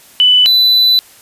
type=tone pair in turn; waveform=sine / triangle; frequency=2990 / 3991 Hz; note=F#7 / B7; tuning=+17 / +17 cents; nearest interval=perfect fourth; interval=500 cents; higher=second; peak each=-5 dBFS; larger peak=neither; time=0.2-0.46 / 0.46-0.99 s; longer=second; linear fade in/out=0 ms; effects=white hiss -42 dBFS RMS until 1.21 s + resampled to 32000 Hz